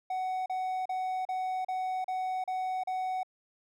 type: tone bursts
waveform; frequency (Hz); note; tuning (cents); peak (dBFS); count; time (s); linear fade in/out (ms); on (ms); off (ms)
triangle; 746; F#5; +14; -28; 8; 0.1-3.232; 5; 360; 36
effects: none